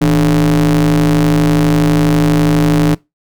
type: ring-modulated tone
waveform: square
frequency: 67.3 Hz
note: C2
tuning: 49 cents sharp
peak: -6 dBFS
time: 0.01-2.95 s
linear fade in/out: 10 ms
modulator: 228 Hz
effects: noise-tail reverb RT60 0.2 s tail -22 dB re dry